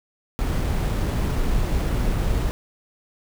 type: noise with sample-and-hold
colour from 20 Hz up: brown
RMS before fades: -22 dBFS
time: 0.39-2.51 s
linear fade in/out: 0 ms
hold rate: 11025 Hz
effects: none